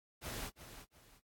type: noise with echo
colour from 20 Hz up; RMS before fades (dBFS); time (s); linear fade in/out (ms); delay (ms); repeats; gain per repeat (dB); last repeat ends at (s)
pink; -43; 0.21-0.51; 50; 350; 2; -10; 1.21
effects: noise-tail reverb RT60 0.1 s tail -22 dB re dry + AAC 64 kbps